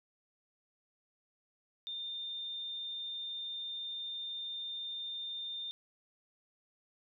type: tone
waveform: sine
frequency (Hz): 3613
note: A7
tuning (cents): +45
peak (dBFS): -38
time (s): 1.87-5.71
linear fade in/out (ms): 0
effects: none